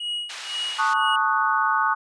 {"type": "tone with tremolo", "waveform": "triangle", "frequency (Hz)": 2900, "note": "F#7", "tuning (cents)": -35, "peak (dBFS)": -23, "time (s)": [0, 1.16], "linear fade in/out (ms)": 5, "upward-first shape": "sine", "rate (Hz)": 2, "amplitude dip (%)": 100}
{"type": "band-pass noise", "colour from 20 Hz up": "white", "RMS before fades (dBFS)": -36, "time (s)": [0.29, 0.94], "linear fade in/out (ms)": 10, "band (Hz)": [1000, 4300], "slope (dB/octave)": 12}
{"type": "chord", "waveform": "sine", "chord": "D# half-diminished seventh", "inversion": "second", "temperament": "equal", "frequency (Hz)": [880, 1108.7, 1244.5, 1480], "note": ["A5", "C#6", "D#6", "F#6"], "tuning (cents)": [0, 0, 0, 0], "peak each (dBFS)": -24, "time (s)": [0.78, 1.95], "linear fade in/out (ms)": 20}
{"effects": ["resampled to 22050 Hz"]}